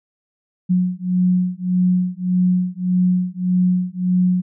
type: beating tone pair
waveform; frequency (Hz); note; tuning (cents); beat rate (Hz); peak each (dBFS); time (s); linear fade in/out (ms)
sine; 180.7 / 182.4; F#3 / F#3; -41 / -24; 1.7; -18; 0.69-4.42; 20
effects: none